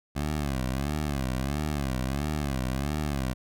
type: tone with vibrato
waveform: 15% pulse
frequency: 69.5 Hz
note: C#2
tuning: 5 cents sharp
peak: -21 dBFS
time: 0.15-3.34 s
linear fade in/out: 20 ms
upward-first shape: sine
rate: 1.5 Hz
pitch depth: 160 cents each way
effects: none